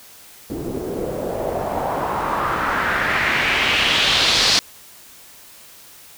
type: noise with low-pass filter sweep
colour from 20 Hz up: white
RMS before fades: -20 dBFS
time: 0.5-4.59 s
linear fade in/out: 0 ms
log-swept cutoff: 320 to 4800 Hz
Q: 2.6
effects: white hiss -44 dBFS RMS until 6.17 s